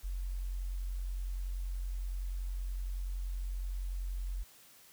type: tone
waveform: sine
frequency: 45.31 Hz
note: F#1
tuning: 36 cents flat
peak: -34 dBFS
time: 0.03-4.44 s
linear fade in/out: 20 ms
effects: white hiss -59 dBFS RMS until 4.92 s